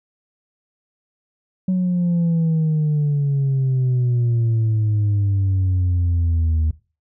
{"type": "exponential sweep", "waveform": "sine", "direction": "down", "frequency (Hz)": [186.5, 77.78], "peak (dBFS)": -13, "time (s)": [1.68, 6.71], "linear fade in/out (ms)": 5, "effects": ["noise-tail reverb RT60 0.3 s tail -19 dB re dry", "tanh soft clip ceiling -14 dBFS"]}